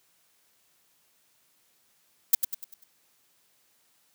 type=noise with echo; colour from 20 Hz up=violet; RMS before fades=-17 dBFS; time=2.33-2.35 s; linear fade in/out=5 ms; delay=98 ms; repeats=5; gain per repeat=-7 dB; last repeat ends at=2.84 s; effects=white hiss -67 dBFS RMS until 4.14 s + high-pass 80 Hz 12 dB/octave